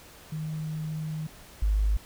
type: tone pair in turn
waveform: sine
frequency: 156 / 51.73 Hz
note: D#3 / G#1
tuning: +5 / -6 cents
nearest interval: octave + perfect fifth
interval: 1911 cents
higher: first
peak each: -30 / -21 dBFS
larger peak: second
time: 0.32-1.27 / 1.62-1.97 s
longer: first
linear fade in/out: 5 ms
effects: pink hiss -50 dBFS RMS until 2.05 s